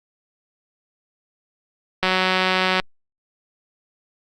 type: click train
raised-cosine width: 0.3 ms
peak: -3 dBFS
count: 144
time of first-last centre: 2.03-2.799 s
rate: 186 Hz
effects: Opus 48 kbps